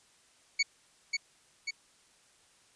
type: tone with echo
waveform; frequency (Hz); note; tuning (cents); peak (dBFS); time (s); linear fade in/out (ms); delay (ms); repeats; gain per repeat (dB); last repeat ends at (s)
25% pulse; 2236; C#7; +14; -20; 0.59-0.63; 10; 540; 2; -4; 1.71
effects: white hiss -64 dBFS RMS until 2.75 s + resampled to 22050 Hz